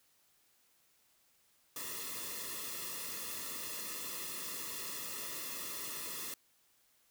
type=noise with comb filter; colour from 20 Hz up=white; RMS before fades=-42 dBFS; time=1.76-6.34 s; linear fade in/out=2 ms; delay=1.3 ms; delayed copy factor=-0.95; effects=white hiss -71 dBFS RMS until 7.1 s